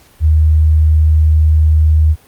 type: tone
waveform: sine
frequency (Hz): 77.78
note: D#2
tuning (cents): 0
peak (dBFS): -6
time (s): 0.2-2.16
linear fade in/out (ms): 50
effects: pink hiss -46 dBFS RMS until 2.27 s + Opus 48 kbps